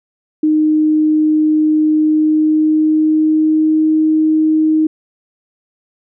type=tone with pitch glide; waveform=sine; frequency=308.4 to 312.7 Hz; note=D#4 to D#4; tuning=-15 to +9 cents; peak=-9 dBFS; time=0.43-4.87 s; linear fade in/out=5 ms; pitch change=+24 cents; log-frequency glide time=1.97-3.88 s; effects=none